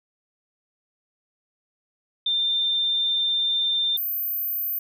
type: tone pair in turn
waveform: sine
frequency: 3591 / 14364 Hz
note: A7 / A9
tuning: +35 / +35 cents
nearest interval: 2 octaves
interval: 2400 cents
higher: second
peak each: -20 / -24 dBFS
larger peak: first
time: 2.26-3.97 / 3.97-4.79 s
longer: first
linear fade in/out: 5 ms
effects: none